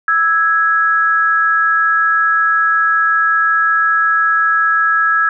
sine tone pair together, 1315.8 / 1661.2 Hz, E6 / G#6, -4 / 0 cents, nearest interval major third, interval 404 cents, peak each -13 dBFS, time 0.08-5.29 s, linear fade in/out 2 ms, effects none

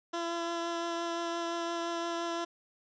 15% pulse tone with vibrato, 338.5 Hz, E4, 46 cents sharp, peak -26 dBFS, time 0.13-2.45 s, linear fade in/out 10 ms, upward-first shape triangle, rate 5.8 Hz, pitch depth 13 cents each way, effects resampled to 16000 Hz

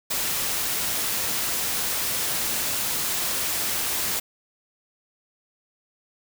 white noise, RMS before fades -26 dBFS, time 0.1-4.2 s, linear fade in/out 10 ms, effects none

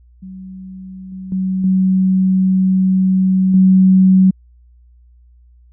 sine tone with level steps, 188 Hz, F#3, 28 cents sharp, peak -29 / -26 / -15 / -10 / -6 dBFS, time 0.22-4.31 s, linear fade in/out 10 ms, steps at 1.12 / 1.32 / 1.64 / 3.54 s, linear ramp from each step 2 ms, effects added 60 Hz sine -44 dBFS peak until 5.72 s

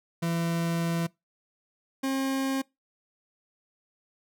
40% pulse tone pair in turn, 167.9 / 268.4 Hz, E3 / C4, +32 / +44 cents, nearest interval minor sixth, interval 812 cents, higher second, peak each -25 dBFS, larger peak neither, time 0.22-1.07 / 2.03-2.62 s, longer first, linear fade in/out 10 ms, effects noise-tail reverb RT60 0.2 s tail -23 dB re dry

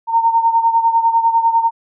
sine beating tone pair, 914 / 924 Hz, A#5 / A#5, -34 / -16 cents, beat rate 10 Hz, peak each -12 / -17 dBFS, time 0.07-1.71 s, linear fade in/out 50 ms, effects none

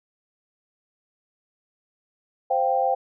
sine chord, C suspended fourth, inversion none, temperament just, 523.3 / 697.7 / 784.9 Hz, C5 / F5 / G5, 0 / -2 / +2 cents, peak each -24 / -25 / -22 dBFS, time 2.5-2.95 s, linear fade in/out 10 ms, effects none

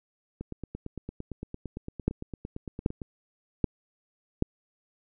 two click trains, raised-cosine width 3 ms, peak -23 / -10 dBFS, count 24 / 4, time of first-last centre 0.41-3.018 / 2.08-4.424 s, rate 8.82 / 1.28 Hz, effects none

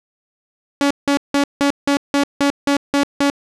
sawtooth tone bursts, 282.7 Hz, C#4, 34 cents sharp, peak -9 dBFS, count 10, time 0.81-3.3 s, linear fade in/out 0 ms, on 96 ms, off 170 ms, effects low-pass 8000 Hz 12 dB/octave

